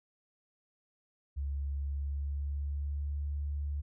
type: tone with pitch glide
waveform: sine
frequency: 70.1 to 72.28 Hz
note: C#2 to D2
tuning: +20 to -27 cents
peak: -32 dBFS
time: 1.36-3.82 s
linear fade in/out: 20 ms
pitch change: +53 cents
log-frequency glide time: 1.73-3.24 s
effects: none